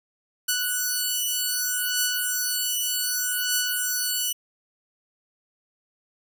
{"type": "beating tone pair", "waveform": "5% pulse", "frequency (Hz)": [1480, 1480.65], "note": ["F#6", "F#6"], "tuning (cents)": [0, 1], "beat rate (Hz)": 0.65, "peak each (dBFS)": -15, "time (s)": [0.48, 4.33], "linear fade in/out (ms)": 10, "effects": []}